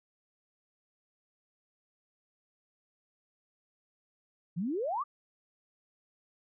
sine exponential sweep, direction up, 155.56 to 1249 Hz, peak -30 dBFS, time 4.56-5.04 s, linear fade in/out 20 ms, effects none

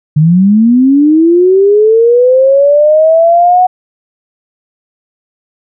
sine linear sweep, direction up, 146.5 to 740 Hz, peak -3 dBFS, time 0.16-3.67 s, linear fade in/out 10 ms, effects none

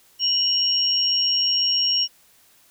sine tone pair together, 2944 / 5558 Hz, F#7 / F8, -9 / -9 cents, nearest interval major seventh, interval 1100 cents, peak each -23 / -19 dBFS, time 0.19-2.08 s, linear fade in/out 50 ms, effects white hiss -56 dBFS RMS until 2.7 s

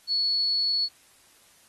sine tone, 4400 Hz, C#8, 14 cents flat, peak -22 dBFS, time 0.07-0.89 s, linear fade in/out 50 ms, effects white hiss -58 dBFS RMS until 1.68 s + AAC 32 kbps

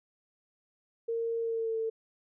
sine tone with pitch glide, 459.7 to 447.6 Hz, A#4 to A4, -24 to +30 cents, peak -29 dBFS, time 1.08-1.9 s, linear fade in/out 10 ms, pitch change -46 cents, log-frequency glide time 1.4-1.76 s, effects none

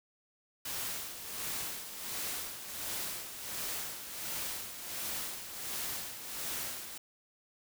white noise with tremolo, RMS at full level -37 dBFS, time 0.65-6.98 s, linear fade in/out 5 ms, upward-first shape sine, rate 1.4 Hz, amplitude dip 60%, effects none

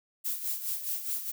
violet noise with tremolo, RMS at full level -31 dBFS, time 0.24-1.32 s, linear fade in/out 20 ms, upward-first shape sine, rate 4.8 Hz, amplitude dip 65%, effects none

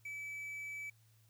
triangle tone with quantisation, 2300 Hz, D7, 37 cents flat, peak -40 dBFS, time 0.05-0.9 s, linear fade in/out 5 ms, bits 11, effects added 111 Hz sine -65 dBFS peak until 1.29 s + white hiss -73 dBFS RMS until 1.29 s

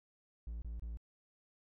triangle tone bursts, 56.9 Hz, A#1, 41 cents flat, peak -38 dBFS, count 3, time 0.47-0.972 s, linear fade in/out 0 ms, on 150 ms, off 26 ms, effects none

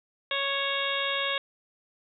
harmonic tone with a mistuned harmonic, 554.4 Hz, C#5, in tune, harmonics 1 / 2 / 3 / 4 / 5 / 6 / 7, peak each -34 / -34 / -34 / -34 / -34 / -34 / -34 dBFS, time 0.31-1.38 s, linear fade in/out 2 ms, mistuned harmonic 7, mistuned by -83 cents, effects none

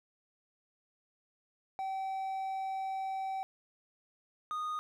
triangle tone pair in turn, 769 / 1235.3 Hz, G5 / D#6, -33 / -13 cents, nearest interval minor sixth, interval 820 cents, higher second, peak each -32 / -32 dBFS, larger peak neither, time 1.79-3.43 / 4.51-4.79 s, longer first, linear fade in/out 0 ms, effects none

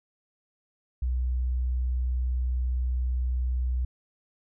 sine tone, 62.4 Hz, B1, 19 cents sharp, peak -24 dBFS, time 1.02-3.85 s, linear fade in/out 5 ms, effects none

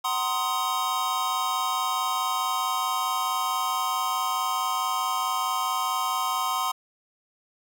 square chord, C half-diminished seventh, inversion second, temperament just, 753.5 / 941.9 / 1046.5 / 1255.8 Hz, Gb5 / Bb5 / C6 / Eb6, +31 / +18 / 0 / +16 cents, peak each -33 / -34 / -28 / -31 dBFS, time 0.04-6.72 s, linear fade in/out 10 ms, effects none

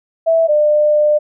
sine tone pair in turn, 656 / 599.4 Hz, E5 / D5, -9 / +35 cents, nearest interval major second, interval 156 cents, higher first, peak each -9 dBFS, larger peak neither, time 0.26-0.48 / 0.48-1.19 s, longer second, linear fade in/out 20 ms, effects none

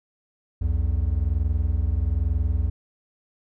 triangle tone pair together, 63 / 84.1 Hz, B1 / E2, +35 / +35 cents, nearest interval perfect fourth, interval 500 cents, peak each -21 dBFS, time 0.61-2.7 s, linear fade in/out 10 ms, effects none

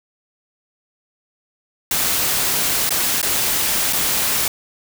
white noise with dropouts, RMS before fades -19 dBFS, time 1.91-4.48 s, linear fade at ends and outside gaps 2 ms, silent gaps 2.893-2.906 / 3.216-3.228 / 3.927-3.931 s, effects none

